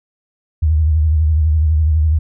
sine tone with vibrato, 77.78 Hz, D#2, in tune, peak -10 dBFS, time 0.62-2.19 s, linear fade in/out 10 ms, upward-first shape sine, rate 12 Hz, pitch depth 81 cents each way, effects none

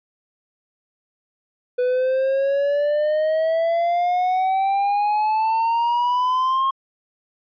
triangle exponential sweep, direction up, 493.9 to 1079 Hz, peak -15 dBFS, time 1.78-6.71 s, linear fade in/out 10 ms, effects resampled to 11025 Hz

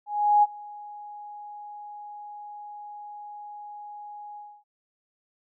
sine tone with ADSR envelope, 830.6 Hz, G#5, in tune, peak -14 dBFS, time 0.06-4.64 s, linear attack 370 ms, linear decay 30 ms, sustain -24 dB, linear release 270 ms, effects none

